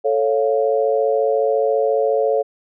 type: chord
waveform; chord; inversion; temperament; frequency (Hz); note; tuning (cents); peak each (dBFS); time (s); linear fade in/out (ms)
sine; A augmented; none; equal; 440 / 554.4 / 698.5; A4 / C#5 / E#5; 0 / 0 / 0; -18 / -18 / -23; 0.04-2.43; 20
effects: none